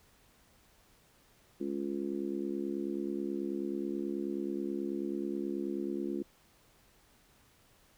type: harmonic tone with a mistuned harmonic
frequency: 69.3 Hz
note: C#2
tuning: in tune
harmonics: 3 / 4 / 5 / 6 / 7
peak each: -39 / -38 / -36 / -48 / -50 dBFS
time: 1.6-6.23 s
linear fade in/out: 10 ms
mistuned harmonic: 7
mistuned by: +31 cents
effects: pink hiss -65 dBFS RMS until 7.97 s